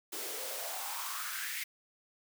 white noise with high-pass filter sweep, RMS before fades -39 dBFS, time 0.12-1.64 s, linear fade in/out 10 ms, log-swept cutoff 340 to 2100 Hz, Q 4.2, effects none

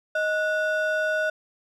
triangle ring-modulated tone, 1046.5 Hz, C6, in tune, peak -17 dBFS, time 0.15-1.3 s, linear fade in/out 5 ms, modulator 422 Hz, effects none

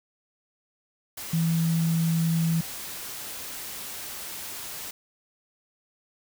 sine tone in noise, 164.7 Hz, E3, 1 cent flat, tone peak -21 dBFS, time 1.33-2.61 s, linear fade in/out 5 ms, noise white, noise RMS -37 dBFS, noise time 1.17-4.91 s, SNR +13 dB, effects none

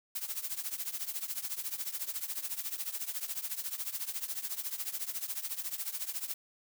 blue noise with tremolo, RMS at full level -34 dBFS, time 0.15-6.34 s, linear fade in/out 5 ms, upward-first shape triangle, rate 14 Hz, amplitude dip 90%, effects none

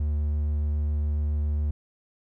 triangle tone, 74.4 Hz, D2, 23 cents sharp, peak -21 dBFS, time 0-1.71 s, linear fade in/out 5 ms, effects none

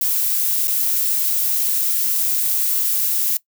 violet noise with dropouts, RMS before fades -19 dBFS, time 0.01-3.37 s, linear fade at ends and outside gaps 2 ms, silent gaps 0.673-0.679 s, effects noise-tail reverb RT60 0.1 s tail -20 dB re dry

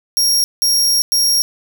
sawtooth tone bursts at uneven times, 5588 Hz, F8, in tune, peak -9 dBFS, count 3, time 0.17-0.44 / 0.62-1.02 / 1.12-1.42 s, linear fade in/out 0 ms, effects none

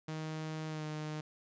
sawtooth tone with pitch glide, 156.9 to 153.4 Hz, D#3 to D#3, +15 to -24 cents, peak -34 dBFS, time 0.08-1.21 s, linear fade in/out 5 ms, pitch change -39 cents, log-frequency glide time 0.68-0.85 s, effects resampled to 16000 Hz

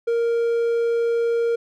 triangle tone, 466.2 Hz, A#4, in tune, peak -16 dBFS, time 0.07-1.56 s, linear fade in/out 10 ms, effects none

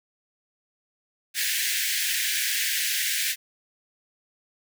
pink high-pass noise, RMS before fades -26 dBFS, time 1.34-3.36 s, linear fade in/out 50 ms, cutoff 1600 Hz, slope 96 dB/octave, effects none

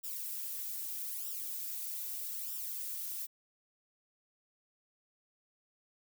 violet noise with flanger, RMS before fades -40 dBFS, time 0.03-3.27 s, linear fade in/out 20 ms, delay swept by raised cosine 0.46 to 3.26 ms, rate 0.8 Hz, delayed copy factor -0.95, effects none

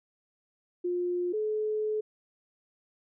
sine tone pair in turn, 354.7 / 428.8 Hz, F4 / A4, +27 / -45 cents, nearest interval minor third, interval 328 cents, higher second, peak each -27 dBFS, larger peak neither, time 0.84-1.33 / 1.33-2.01 s, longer second, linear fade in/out 10 ms, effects none

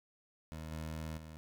20% pulse tone with level steps, 79 Hz, D#2, 27 cents sharp, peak -38 / -35 / -43 dBFS, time 0.52-1.37 s, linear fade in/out 0 ms, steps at 0.71 / 1.17 s, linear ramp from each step 10 ms, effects none

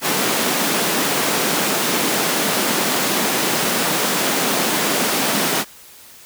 pink high-pass noise, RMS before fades -19 dBFS, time 0.01-5.65 s, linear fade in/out 50 ms, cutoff 190 Hz, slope 24 dB/octave, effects white hiss -43 dBFS RMS until 6.25 s

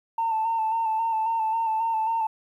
sine tone with vibrato, 895 Hz, A5, 29 cents sharp, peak -21 dBFS, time 0.18-2.27 s, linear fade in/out 5 ms, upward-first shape square, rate 3.7 Hz, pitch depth 31 cents each way, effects tanh soft clip ceiling -18 dBFS + 10-bit

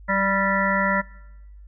harmonic tone with a mistuned harmonic, 196 Hz, G3, in tune, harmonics 1 / 3 / 5 / 7 / 9 / 10, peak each -26 / -26 / -26 / -26 / -26 / -26 dBFS, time 0.08-1.02 s, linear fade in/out 20 ms, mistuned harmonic 1, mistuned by -23 cents, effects noise-tail reverb RT60 1.0 s tail -22 dB re dry + added 50 Hz sine -41 dBFS peak until 1.67 s

